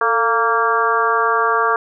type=harmonic tone with a mistuned harmonic; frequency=231.1 Hz; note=A#3; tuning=15 cents flat; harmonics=2 / 3 / 4 / 5 / 6 / 7; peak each=-21 / -24 / -22 / -17 / -21 / -23 dBFS; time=0.01-1.76 s; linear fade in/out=2 ms; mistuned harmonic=2; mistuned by=-52 cents; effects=none